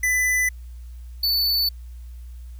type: tone pair in turn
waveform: square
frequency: 1999 / 4488 Hz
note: B6 / C#8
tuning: +20 / +21 cents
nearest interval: octave + major second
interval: 1401 cents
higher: second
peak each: -19 dBFS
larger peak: neither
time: 0.03-0.49 / 1.23-1.69 s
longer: neither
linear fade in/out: 5 ms
effects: added 60 Hz sine -35 dBFS peak until 2.59 s + white hiss -60 dBFS RMS until 2.59 s